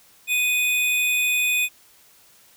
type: tone pair together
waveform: square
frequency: 2488 / 3519 Hz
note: D#7 / A7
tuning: -1 / 0 cents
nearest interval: tritone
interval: 601 cents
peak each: -20 / -29 dBFS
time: 0.27-1.69 s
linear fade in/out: 50 ms
effects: white hiss -54 dBFS RMS until 2.56 s